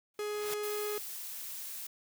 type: noise with exponential growth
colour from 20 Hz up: white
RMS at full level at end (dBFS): -36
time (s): 0.14-0.54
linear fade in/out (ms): 2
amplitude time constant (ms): 85
type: tone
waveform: 45% pulse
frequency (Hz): 418.3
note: G#4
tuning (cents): +12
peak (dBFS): -34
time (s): 0.19-0.98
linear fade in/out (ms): 2
type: noise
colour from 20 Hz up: blue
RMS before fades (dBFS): -42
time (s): 0.63-1.87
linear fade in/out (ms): 5
effects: none